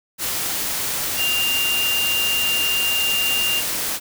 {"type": "tone in noise", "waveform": "sine", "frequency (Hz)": 2794, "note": "F7", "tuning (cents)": 0, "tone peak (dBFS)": -19, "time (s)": [1.16, 3.63], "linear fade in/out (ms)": 50, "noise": "white", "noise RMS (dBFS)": -24, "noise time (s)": [0.18, 4], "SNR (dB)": 2, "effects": []}